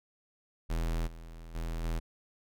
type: tone with level steps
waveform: square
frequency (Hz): 41.2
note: E1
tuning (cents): 0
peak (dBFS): -30 / -45 / -34 / -31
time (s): 0.69-2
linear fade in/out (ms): 20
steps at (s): 1.06 / 1.54 / 1.83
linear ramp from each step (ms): 20
effects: none